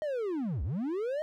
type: linear two-way sweep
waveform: triangle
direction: down then up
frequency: 630 to 58.27 to 630 Hz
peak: -28 dBFS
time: 0.02-1.22 s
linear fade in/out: 0 ms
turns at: 0.63 s
effects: none